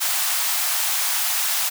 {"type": "high-pass noise", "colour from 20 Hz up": "white", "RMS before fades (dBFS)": -22, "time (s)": [0, 1.7], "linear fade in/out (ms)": 20, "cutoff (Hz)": 660, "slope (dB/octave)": 48, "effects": []}